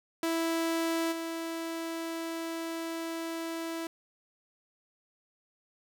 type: tone with level steps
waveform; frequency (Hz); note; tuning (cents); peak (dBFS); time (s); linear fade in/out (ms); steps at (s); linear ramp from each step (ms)
sawtooth; 329.6; E4; 0; -24 / -30; 0.23-3.87; 2; 1.11; 20
effects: none